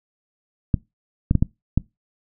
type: clicks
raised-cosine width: 5 ms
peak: -4 dBFS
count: 5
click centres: 0.742 / 1.311 / 1.353 / 1.425 / 1.776 s
effects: noise-tail reverb RT60 0.2 s tail -22 dB re dry